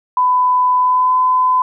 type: tone with pitch glide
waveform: sine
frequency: 1001 to 1012.6 Hz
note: B5 to B5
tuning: +23 to +43 cents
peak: -10 dBFS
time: 0.17-1.62 s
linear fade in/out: 2 ms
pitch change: +20 cents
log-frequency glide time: 0.77-1.13 s
effects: none